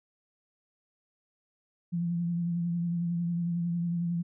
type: tone with vibrato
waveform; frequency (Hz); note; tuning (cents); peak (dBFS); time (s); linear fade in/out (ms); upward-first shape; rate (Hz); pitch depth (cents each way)
sine; 171.5; F3; -31; -27; 1.92-4.23; 20; triangle; 11; 36
effects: none